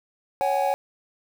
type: chord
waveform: triangle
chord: C# suspended fourth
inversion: none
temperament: equal with one note detuned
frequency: 554.4 / 755.5 / 830.6 Hz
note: C#5 / F#5 / G#5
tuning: 0 / +36 / 0 cents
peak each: -23 dBFS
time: 0.41-0.74 s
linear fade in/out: 0 ms
effects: 7-bit